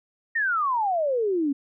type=exponential sweep; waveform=sine; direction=down; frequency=1878 to 268.9 Hz; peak=-21 dBFS; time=0.35-1.53 s; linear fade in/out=10 ms; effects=none